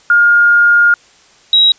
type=tone pair in turn; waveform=sine; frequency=1418 / 3842 Hz; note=F6 / B7; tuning=+26 / -48 cents; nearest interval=octave + perfect fourth; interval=1726 cents; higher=second; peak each=-5 dBFS; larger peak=neither; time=0.1-0.94 / 1.53-1.72 s; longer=first; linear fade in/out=2 ms; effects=white hiss -46 dBFS RMS until 1.78 s + resampled to 16000 Hz